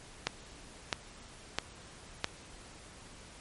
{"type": "click train", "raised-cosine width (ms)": 0.2, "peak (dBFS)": -11, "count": 4, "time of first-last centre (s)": [0.27, 2.244], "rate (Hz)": 1.52, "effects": ["pink hiss -52 dBFS RMS until 3.4 s", "MP3 48 kbps"]}